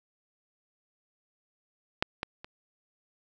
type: clicks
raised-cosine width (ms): 0.3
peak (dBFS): -8 / -15 / -26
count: 3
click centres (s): 2.025 / 2.231 / 2.445
effects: none